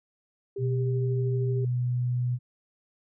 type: tone with tremolo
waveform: sine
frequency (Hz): 397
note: G4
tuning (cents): +22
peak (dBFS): -30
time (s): 0.56-1.65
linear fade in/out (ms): 5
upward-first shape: triangle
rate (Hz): 13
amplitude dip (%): 30
type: tone with pitch glide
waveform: sine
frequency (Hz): 124.5 to 123.43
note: B2 to B2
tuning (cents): +14 to -1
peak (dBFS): -24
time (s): 0.58-2.39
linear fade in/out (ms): 50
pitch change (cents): -15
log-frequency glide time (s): 0.89-1.88
effects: none